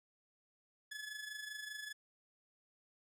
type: tone with amplitude modulation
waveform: sawtooth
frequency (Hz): 1710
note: A6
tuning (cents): -50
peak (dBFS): -38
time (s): 0.91-1.93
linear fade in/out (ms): 10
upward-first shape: sine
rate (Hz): 25.1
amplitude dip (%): 60
effects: low-pass 12000 Hz 12 dB/octave